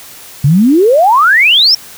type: exponential sweep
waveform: sine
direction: up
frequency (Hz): 130.81 to 5610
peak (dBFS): -4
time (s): 0.44-1.75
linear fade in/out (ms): 5
effects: white hiss -33 dBFS RMS until 1.97 s